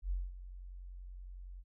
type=tone with ADSR envelope; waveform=sine; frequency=45.32 Hz; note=F#1; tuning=35 cents flat; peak=-31 dBFS; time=0.02-1.64 s; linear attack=86 ms; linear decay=210 ms; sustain=-14 dB; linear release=49 ms; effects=none